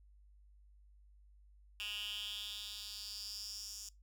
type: tone with high-pass filter sweep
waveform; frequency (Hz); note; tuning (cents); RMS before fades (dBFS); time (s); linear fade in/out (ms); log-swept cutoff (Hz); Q
10% pulse; 207.1; G#3; -5; -45; 1.8-3.89; 0; 2700 to 6200; 5.1
effects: noise-tail reverb RT60 0.2 s tail -22 dB re dry + added 50 Hz sine -60 dBFS peak until 4.02 s